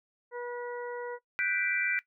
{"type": "harmonic tone", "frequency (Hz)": 484.7, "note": "B4", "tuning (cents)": -32, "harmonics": [1, 2, 3, 4], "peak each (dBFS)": [-36, -42, -46, -48], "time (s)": [0.31, 1.19], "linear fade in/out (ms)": 50}
{"type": "chord", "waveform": "sine", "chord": "G major seventh", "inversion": "third", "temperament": "equal", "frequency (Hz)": [1480, 1568, 1975.5, 2349], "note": ["F#6", "G6", "B6", "D7"], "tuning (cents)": [0, 0, 0, 0], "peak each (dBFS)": [-34, -35, -32, -32], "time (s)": [1.39, 1.99], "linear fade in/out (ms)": 0}
{"effects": ["noise-tail reverb RT60 0.1 s tail -18 dB re dry"]}